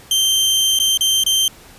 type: tone with dropouts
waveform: sawtooth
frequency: 3136 Hz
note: G7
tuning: in tune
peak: -10 dBFS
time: 0.11-1.48 s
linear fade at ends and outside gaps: 2 ms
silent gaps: 0.789-0.799 / 0.974-1.008 / 1.237-1.263 s
effects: pink hiss -43 dBFS RMS until 1.78 s + resampled to 32000 Hz